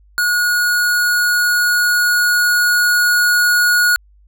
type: tone with level ramp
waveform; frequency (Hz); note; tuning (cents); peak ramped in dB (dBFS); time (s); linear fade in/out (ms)
square; 1449; F#6; -37; -14 to -11; 0.18-3.96; 0
effects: added 50 Hz sine -46 dBFS peak until 4.27 s